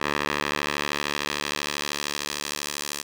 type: tone with band-pass filter sweep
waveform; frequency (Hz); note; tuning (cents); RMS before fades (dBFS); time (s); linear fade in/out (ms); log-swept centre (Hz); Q
10% pulse; 73; D2; -10; -29; 0-3.03; 20; 1800 to 7300; 0.76
effects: none